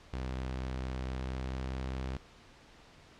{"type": "tone with pitch glide", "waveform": "sawtooth", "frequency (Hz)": [64.3, 65.08], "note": ["C2", "C2"], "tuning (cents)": [-30, -9], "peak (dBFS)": -31, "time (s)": [0.13, 2.17], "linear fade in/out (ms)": 5, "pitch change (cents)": 21, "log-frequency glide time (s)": [1.12, 1.71], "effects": ["pink hiss -57 dBFS RMS until 3.19 s", "low-pass 5000 Hz 12 dB/octave"]}